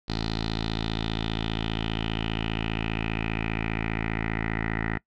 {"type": "tone with low-pass filter sweep", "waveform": "10% pulse", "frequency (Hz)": 55, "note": "A1", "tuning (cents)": 0, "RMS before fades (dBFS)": -29, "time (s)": [0.08, 4.98], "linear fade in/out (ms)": 10, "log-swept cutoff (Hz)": [4300, 1900], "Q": 5.2, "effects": ["noise-tail reverb RT60 0.1 s tail -23 dB re dry"]}